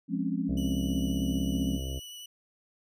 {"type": "chord", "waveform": "sine", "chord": "Db major seventh", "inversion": "first", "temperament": "equal", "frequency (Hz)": [174.61, 207.7, 261.6, 277.2], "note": ["F3", "Ab3", "C4", "Db4"], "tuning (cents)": [0, 0, 0, 0], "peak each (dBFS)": -33, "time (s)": [0.08, 1.8], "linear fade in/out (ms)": 50}
{"type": "harmonic tone", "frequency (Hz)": 66.2, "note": "C2", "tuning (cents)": 21, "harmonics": [1, 2, 4, 5, 6, 7, 8, 9, 10], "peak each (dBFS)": [-33, -39, -45, -47, -49, -50, -51, -52, -53], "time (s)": [0.48, 2], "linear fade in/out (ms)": 20}
{"type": "tone with vibrato", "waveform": "sawtooth", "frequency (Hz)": 2951, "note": "F#7", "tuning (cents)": -5, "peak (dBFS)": -39, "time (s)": [0.57, 2.26], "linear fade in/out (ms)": 5, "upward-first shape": "sine", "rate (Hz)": 11, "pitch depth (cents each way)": 11}
{"effects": []}